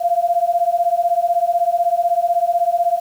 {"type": "beating tone pair", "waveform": "sine", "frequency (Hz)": [684, 700], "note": ["F5", "F5"], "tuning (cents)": [-36, 4], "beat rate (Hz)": 16, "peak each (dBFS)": -17, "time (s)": [0, 3], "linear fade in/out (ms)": 20, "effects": ["7-bit"]}